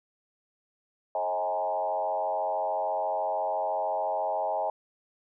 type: tone with frequency modulation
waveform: sine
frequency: 728 Hz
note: F#5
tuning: 28 cents flat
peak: -26 dBFS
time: 1.15-4.7 s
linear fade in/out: 2 ms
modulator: 93.9 Hz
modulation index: 1.9
effects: none